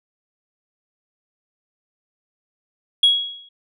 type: tone with exponential decay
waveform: sine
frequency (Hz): 3322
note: G#7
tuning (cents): 0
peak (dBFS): -7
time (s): 3.03-3.49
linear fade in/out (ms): 5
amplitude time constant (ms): 100
effects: tanh soft clip ceiling -7 dBFS